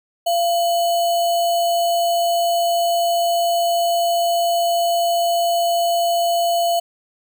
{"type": "tone with sample-and-hold", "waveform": "sine", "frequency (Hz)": 686, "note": "F5", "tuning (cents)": -31, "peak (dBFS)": -15, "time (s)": [0.26, 6.8], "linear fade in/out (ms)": 10, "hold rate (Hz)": 3675, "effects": []}